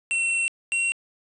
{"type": "tone pair in turn", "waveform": "square", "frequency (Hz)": [2713, 2735], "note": ["E7", "F7"], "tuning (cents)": [49, -37], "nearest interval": "unison", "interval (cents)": 14, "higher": "second", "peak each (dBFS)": -22, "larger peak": "neither", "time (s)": [[0.11, 0.48], [0.72, 0.92]], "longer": "first", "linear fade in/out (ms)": 0, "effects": ["resampled to 22050 Hz", "8-bit"]}